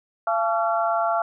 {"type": "harmonic tone with a mistuned harmonic", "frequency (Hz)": 227.4, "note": "A#3", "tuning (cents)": -43, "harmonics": [3, 4, 5, 6], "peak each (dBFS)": [-22, -27, -29, -26], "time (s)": [0.27, 1.22], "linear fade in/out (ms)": 2, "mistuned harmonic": 4, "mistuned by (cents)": -85, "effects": []}